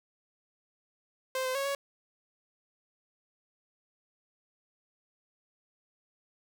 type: tone with pitch steps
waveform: sawtooth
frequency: 521 / 515 / 551 / 558 Hz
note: C5 / C5 / C#5 / C#5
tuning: -7 / -28 / -11 / +11 cents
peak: -26 dBFS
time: 1.35-1.75 s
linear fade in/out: 2 ms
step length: 100 ms
effects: 11-bit